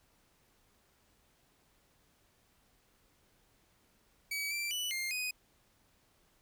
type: tone with pitch steps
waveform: sawtooth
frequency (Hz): 2278 / 2347 / 2968 / 2114 / 2497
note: C#7 / D7 / F#7 / C7 / D#7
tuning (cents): +47 / -2 / +5 / +17 / +6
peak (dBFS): -31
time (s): 4.31-5.31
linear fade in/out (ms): 5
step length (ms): 200
effects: pink hiss -70 dBFS RMS until 6.41 s